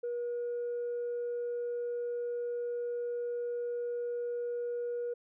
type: tone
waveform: sine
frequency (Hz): 480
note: B4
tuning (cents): -49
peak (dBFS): -31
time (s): 0.03-5.14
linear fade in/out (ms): 10
effects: tanh soft clip ceiling -30 dBFS